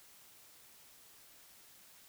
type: silence
effects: white hiss -60 dBFS RMS until 2.08 s